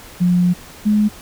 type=tone pair in turn; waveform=sine; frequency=177.9 / 210.7 Hz; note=F3 / G#3; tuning=+32 / +25 cents; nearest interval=minor third; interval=293 cents; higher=second; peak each=-11 dBFS; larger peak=neither; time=0.2-0.54 / 0.85-1.09 s; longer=first; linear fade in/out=20 ms; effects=pink hiss -39 dBFS RMS until 1.21 s